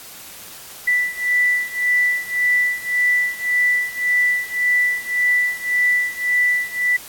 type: beating tone pair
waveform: sine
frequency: 1975.5 / 1977.3 Hz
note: B6 / B6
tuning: 0 / +2 cents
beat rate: 1.8 Hz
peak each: -18 / -20 dBFS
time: 0.87-6.97 s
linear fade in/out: 10 ms
effects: white hiss -38 dBFS RMS until 7.08 s + AAC 64 kbps